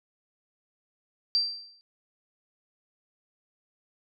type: tone with exponential decay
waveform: sine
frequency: 4699 Hz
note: D8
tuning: in tune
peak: -19 dBFS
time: 1.35-1.81 s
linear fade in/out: 0 ms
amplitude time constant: 98 ms
effects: none